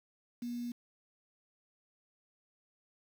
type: tone with quantisation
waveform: sine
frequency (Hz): 240.4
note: B3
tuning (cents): -46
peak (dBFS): -36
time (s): 0.42-0.72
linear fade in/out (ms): 5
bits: 9
effects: none